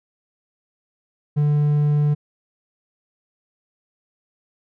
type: tone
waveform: triangle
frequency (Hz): 147.6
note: D3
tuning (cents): +9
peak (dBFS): -13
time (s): 1.36-2.15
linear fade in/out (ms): 20
effects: none